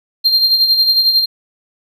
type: tone with tremolo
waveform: triangle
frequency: 4186 Hz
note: C8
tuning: in tune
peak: -6 dBFS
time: 0.24-1.26 s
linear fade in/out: 20 ms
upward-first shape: sine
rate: 11 Hz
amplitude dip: 55%
effects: none